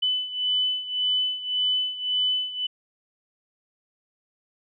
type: beating tone pair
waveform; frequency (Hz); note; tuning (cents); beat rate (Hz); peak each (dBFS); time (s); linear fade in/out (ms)
sine; 3000 / 3001.8; F#7 / F#7; +23 / +24; 1.8; -24 / -28; 0.02-2.67; 10
effects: none